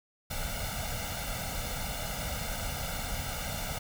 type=noise with comb filter; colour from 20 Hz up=pink; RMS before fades=-35 dBFS; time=0.3-3.79 s; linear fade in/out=10 ms; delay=1.4 ms; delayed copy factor=+0.9; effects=none